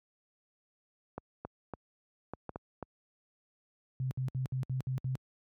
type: clicks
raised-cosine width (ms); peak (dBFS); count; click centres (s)
1; -24; 7; 1.18 / 1.45 / 1.737 / 2.336 / 2.493 / 2.559 / 2.827
type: tone bursts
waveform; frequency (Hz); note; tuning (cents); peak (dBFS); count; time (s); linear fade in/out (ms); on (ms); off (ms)
sine; 130; C3; -11; -30; 7; 4-5.154; 0; 110; 64
effects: high-pass 60 Hz 12 dB/octave + MP3 96 kbps